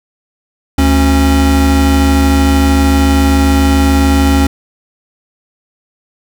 square tone pair together, 73.42 / 273.5 Hz, D2 / C#4, 0 / -23 cents, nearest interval octave + major seventh, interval 2277 cents, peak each -10 / -11 dBFS, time 0.78-4.47 s, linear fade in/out 5 ms, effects none

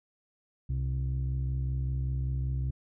sine tone pair together, 65.2 / 130.4 Hz, C2 / C3, -5 / -5 cents, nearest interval octave, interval 1200 cents, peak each -28 / -29 dBFS, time 0.69-2.71 s, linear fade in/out 10 ms, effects tanh soft clip ceiling -25 dBFS

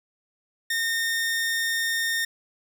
sawtooth tone, 1830 Hz, A#6, 32 cents flat, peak -20 dBFS, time 0.7-2.25 s, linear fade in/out 5 ms, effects none

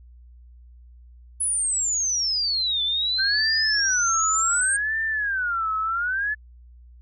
sine exponential two-way sweep, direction down then up, 10360 to 3479 to 8710 Hz, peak -21 dBFS, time 1.4-4.77 s, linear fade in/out 10 ms, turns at 2.83 s
sine tone with vibrato, 1520 Hz, F#6, 46 cents sharp, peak -22 dBFS, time 3.18-6.35 s, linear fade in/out 20 ms, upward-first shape sine, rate 0.68 Hz, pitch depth 280 cents each way
effects added 60 Hz sine -45 dBFS peak until 7.01 s

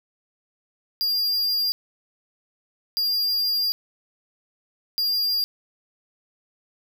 square tone bursts at uneven times, 4802 Hz, D8, 38 cents sharp, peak -21 dBFS, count 3, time 1.01-1.72 / 2.97-3.72 / 4.98-5.44 s, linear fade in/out 0 ms, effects none

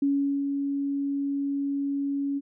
sine tone with ADSR envelope, 280 Hz, C#4, 18 cents sharp, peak -20 dBFS, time 0.02-2.41 s, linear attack 5 ms, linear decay 410 ms, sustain -5 dB, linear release 38 ms, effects none

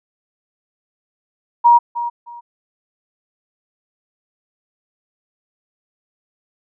sine tone with echo, 949 Hz, A#5, 31 cents sharp, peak -6 dBFS, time 1.64-1.79 s, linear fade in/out 20 ms, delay 310 ms, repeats 2, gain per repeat -13 dB, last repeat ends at 2.41 s, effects none

